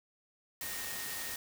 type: tone in noise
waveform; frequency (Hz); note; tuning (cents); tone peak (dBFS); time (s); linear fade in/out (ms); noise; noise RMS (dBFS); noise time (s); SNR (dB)
sine; 1853; A#6; -11; -46; 0.61-1.36; 2; white; -40; 0.61-1.36; -9
effects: none